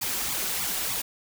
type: noise with flanger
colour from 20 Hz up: white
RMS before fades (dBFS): -29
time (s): 0.01-1.02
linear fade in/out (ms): 10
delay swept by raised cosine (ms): 0.86 to 5.36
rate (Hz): 3.3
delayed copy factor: +0.85
effects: none